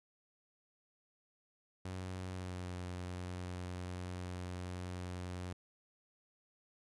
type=tone with pitch glide; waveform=sawtooth; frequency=92.5 to 90.13 Hz; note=F#2 to F#2; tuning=0 to -45 cents; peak=-37 dBFS; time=1.85-5.53 s; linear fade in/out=5 ms; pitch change=-45 cents; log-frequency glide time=2.28-2.65 s; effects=resampled to 24000 Hz